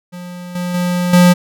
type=tone with level steps; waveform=square; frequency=177.8 Hz; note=F3; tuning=31 cents sharp; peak=-28 / -19 / -15 / -6 dBFS; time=0.12-1.34 s; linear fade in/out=20 ms; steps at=0.55 / 0.74 / 1.13 s; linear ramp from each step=5 ms; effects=none